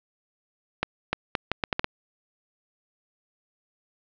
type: accelerating click train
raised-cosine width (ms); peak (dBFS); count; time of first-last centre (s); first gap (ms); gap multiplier
0.3; -7; 8; 0.83-1.844; 300; 0.74
effects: low-pass 4000 Hz 12 dB/octave